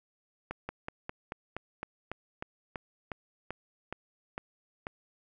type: slowing click train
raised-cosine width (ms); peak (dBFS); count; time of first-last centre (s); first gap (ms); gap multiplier
0.5; -21; 15; 0.51-4.869; 180; 1.08
effects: none